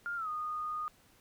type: tone with pitch glide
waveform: sine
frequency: 1406 to 1231.1 Hz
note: F6 to D#6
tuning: +11 to -19 cents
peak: -34 dBFS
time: 0.06-0.88 s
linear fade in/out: 0 ms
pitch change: -230 cents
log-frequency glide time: 0.16-0.29 s
effects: pink hiss -64 dBFS RMS until 1.2 s